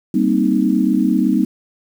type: chord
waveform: sine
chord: C minor seventh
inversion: second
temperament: equal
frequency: 196 / 233.1 / 261.6 / 311.1 Hz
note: G3 / Bb3 / C4 / Eb4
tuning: 0 / 0 / 0 / 0 cents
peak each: -18 dBFS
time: 0.14-1.45 s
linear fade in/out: 5 ms
effects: 7-bit